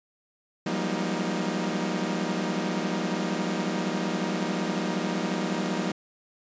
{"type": "tone cluster", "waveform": "sawtooth", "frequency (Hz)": [174, 188.6, 199.5, 236.9, 312.3], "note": ["F3", "F#3", "G3", "A#3", "D#4"], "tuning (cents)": [-6, 33, 31, 28, 7], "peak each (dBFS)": -29, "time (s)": [0.66, 5.92], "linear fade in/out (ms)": 5, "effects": ["resampled to 16000 Hz"]}